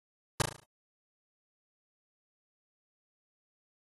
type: noise with echo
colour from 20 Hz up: pink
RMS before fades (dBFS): -25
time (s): 0.4-0.42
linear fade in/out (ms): 2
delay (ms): 36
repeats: 6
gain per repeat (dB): -6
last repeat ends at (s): 0.636
effects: AAC 32 kbps